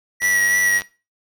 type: tone with vibrato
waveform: square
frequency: 1932 Hz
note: B6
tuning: 39 cents flat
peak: -16 dBFS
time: 0.2-0.82 s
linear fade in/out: 50 ms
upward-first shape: sine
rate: 3.2 Hz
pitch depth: 23 cents each way
type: click train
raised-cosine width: 0.2 ms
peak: -14 dBFS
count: 59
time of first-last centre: 0.22-0.819 s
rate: 96.8 Hz
effects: noise-tail reverb RT60 0.3 s tail -18 dB re dry